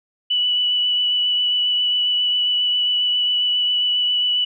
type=tone with vibrato; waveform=sine; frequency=2960 Hz; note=F#7; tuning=in tune; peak=-16 dBFS; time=0.3-4.45 s; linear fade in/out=10 ms; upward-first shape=triangle; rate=7.4 Hz; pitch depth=15 cents each way; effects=none